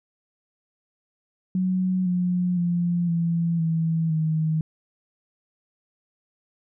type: tone with pitch steps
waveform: sine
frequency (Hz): 185 / 179.22 / 173.61 / 168.18 / 162.92 / 157.83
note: F#3 / F3 / F3 / E3 / E3 / D#3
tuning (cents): 0 / +45 / -10 / +35 / -20 / +25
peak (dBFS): -20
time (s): 1.55-4.61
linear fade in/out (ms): 2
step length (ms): 510
effects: none